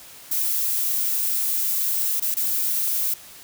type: noise with dropouts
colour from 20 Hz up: violet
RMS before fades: -23 dBFS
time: 0.31-3.14 s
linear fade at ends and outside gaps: 5 ms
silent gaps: 2.199-2.221 / 2.343-2.367 s
effects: white hiss -44 dBFS RMS until 3.43 s